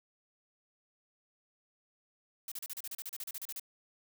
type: noise bursts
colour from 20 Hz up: blue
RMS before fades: -41 dBFS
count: 16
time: 2.48-3.597 s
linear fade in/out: 2 ms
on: 37 ms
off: 35 ms
effects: none